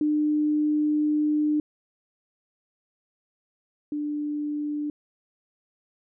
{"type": "tone pair in turn", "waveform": "sine", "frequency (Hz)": [300.9, 296.1], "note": ["D4", "D4"], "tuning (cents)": [42, 14], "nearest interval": "unison", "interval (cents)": 28, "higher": "first", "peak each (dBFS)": [-20, -26], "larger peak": "first", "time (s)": [[0.01, 1.6], [3.92, 4.9]], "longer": "first", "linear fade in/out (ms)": 2, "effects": []}